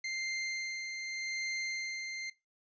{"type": "tone with tremolo", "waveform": "sawtooth", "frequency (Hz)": 2093, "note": "C7", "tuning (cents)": 0, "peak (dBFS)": -30, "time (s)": [0.04, 2.3], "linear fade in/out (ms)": 5, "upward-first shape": "sine", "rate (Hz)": 0.84, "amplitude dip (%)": 40, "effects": ["noise-tail reverb RT60 0.2 s tail -17 dB re dry", "resampled to 16000 Hz"]}